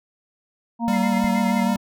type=harmonic tone; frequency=233.1 Hz; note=A#3; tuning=in tune; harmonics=1 / 3 / 4; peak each=-21 / -30 / -27 dBFS; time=0.79-1.77 s; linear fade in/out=50 ms
type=tone with vibrato; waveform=square; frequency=195.1 Hz; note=G3; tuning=8 cents flat; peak=-22 dBFS; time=0.88-1.76 s; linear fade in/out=0 ms; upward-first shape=sine; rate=6.3 Hz; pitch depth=35 cents each way
type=tone with tremolo; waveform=sine; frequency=2093 Hz; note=C7; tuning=in tune; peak=-28 dBFS; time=0.92-1.65 s; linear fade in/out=20 ms; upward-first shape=sine; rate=9.3 Hz; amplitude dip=100%
type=click; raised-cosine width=5 ms; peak=-20 dBFS; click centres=1.243 s
effects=none